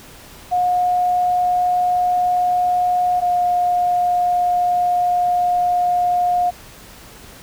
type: tone pair in turn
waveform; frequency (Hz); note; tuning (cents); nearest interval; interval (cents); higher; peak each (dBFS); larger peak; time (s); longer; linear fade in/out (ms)
sine; 720 / 713; F#5 / F5; -47 / +36; unison; 17; first; -14; neither; 0.51-3.21 / 3.21-6.51; second; 20
effects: pink hiss -41 dBFS RMS until 7.42 s